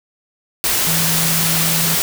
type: tone in noise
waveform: sine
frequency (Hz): 164.2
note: E3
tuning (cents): -6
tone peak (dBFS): -21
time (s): 0.87-1.95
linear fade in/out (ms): 0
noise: white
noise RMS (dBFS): -17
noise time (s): 0.64-2.02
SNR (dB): -7
effects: none